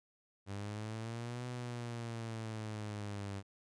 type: linear two-way sweep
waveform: sawtooth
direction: up then down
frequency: 98 to 124.3 to 98 Hz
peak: -36 dBFS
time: 0.46-3.43 s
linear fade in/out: 50 ms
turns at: 1.46 s
effects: resampled to 22050 Hz